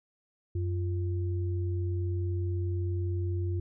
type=tone pair together; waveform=sine; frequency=92.01 / 347.4 Hz; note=F#2 / F4; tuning=-9 / -9 cents; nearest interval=octave + major seventh; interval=2300 cents; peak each=-28 / -38 dBFS; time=0.55-3.6 s; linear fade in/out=5 ms; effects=none

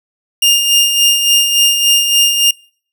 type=tone with tremolo; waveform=sawtooth; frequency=2816 Hz; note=F7; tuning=14 cents sharp; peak=-3 dBFS; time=0.42-2.51 s; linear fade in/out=5 ms; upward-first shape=sine; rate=3.5 Hz; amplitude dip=50%; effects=noise-tail reverb RT60 0.5 s tail -26 dB re dry

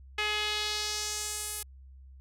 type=tone with band-pass filter sweep; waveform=sawtooth; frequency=421.7 Hz; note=G#4; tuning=26 cents sharp; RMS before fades=-33 dBFS; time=0.18-1.63 s; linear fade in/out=5 ms; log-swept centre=2500 to 11000 Hz; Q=1.8; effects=added 66 Hz sine -48 dBFS peak until 2.2 s

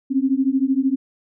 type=beating tone pair; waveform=sine; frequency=260.9 / 273.9 Hz; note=C4 / C#4; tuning=-5 / -21 cents; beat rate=13 Hz; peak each=-19 dBFS; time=0.1-0.96 s; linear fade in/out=20 ms; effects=none

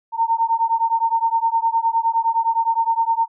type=beating tone pair; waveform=sine; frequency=908 / 917.7 Hz; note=A#5 / A#5; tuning=-46 / -27 cents; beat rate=9.7 Hz; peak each=-19 dBFS; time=0.12-3.28 s; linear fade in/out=50 ms; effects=none

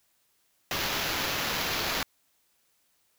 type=noise with sample-and-hold; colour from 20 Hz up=white; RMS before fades=-30 dBFS; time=0.71-2.03 s; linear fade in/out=2 ms; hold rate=8820 Hz; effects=white hiss -70 dBFS RMS until 3.18 s

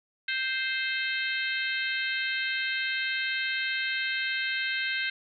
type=harmonic tone with a mistuned harmonic; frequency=523.3 Hz; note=C5; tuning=in tune; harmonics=3 / 4 / 5 / 6 / 7 / 8; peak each=-31 / -33 / -35 / -37 / -38 / -39 dBFS; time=0.28-5.1 s; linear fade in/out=5 ms; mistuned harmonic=7; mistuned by=+26 cents; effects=none

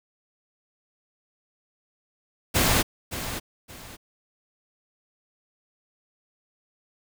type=noise with echo; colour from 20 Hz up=pink; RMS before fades=-21 dBFS; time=2.54-2.83 s; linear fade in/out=20 ms; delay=570 ms; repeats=2; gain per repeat=-11 dB; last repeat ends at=3.97 s; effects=none

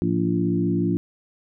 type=tone cluster; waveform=sine; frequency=110 / 176.2 / 232 / 288.1 / 343.3 Hz; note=A2 / F3 / A#3 / D4 / F4; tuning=0 / +16 / -8 / -33 / -30 cents; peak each=-28 / -23 / -29 / -25 / -26 dBFS; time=0.02-0.97 s; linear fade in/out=0 ms; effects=none

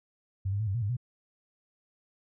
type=tone with pitch steps; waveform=sine; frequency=96.5 / 100.8 / 109.6 / 96.6 / 119.4 / 101.2 / 123.4 Hz; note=G2 / G2 / A2 / G2 / A#2 / G#2 / B2; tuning=-27 / +49 / -6 / -25 / +42 / -44 / -1 cents; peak=-27 dBFS; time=0.45-0.968 s; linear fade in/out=10 ms; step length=74 ms; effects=none

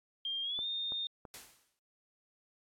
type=tone with pitch glide; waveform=sine; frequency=3198 to 3652 Hz; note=G7 to A#7; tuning=+34 to -36 cents; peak=-34 dBFS; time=0.25-1.07 s; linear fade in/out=2 ms; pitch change=+230 cents; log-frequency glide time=0.42-0.66 s
type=click train; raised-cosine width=1 ms; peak=-33 dBFS; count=3; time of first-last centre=0.59-1.252 s; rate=3.02 Hz
type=noise with exponential decay; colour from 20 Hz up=white; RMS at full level=-45 dBFS; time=1.34-1.79 s; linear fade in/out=0 ms; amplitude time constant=97 ms
effects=low-pass 12000 Hz 12 dB/octave + AAC 64 kbps

